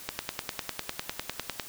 click train, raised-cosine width 0.2 ms, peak -12 dBFS, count 16, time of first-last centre 0.09-1.598 s, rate 9.95 Hz, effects white hiss -45 dBFS RMS until 1.68 s

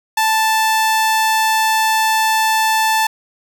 sawtooth tone, 880 Hz, A5, in tune, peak -9 dBFS, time 0.17-3.07 s, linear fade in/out 5 ms, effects none

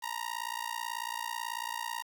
sawtooth tone with amplitude modulation, 938 Hz, A#5, 11 cents sharp, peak -27 dBFS, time 0.02-2.03 s, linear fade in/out 20 ms, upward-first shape sine, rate 58.2 Hz, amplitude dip 100%, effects 9-bit

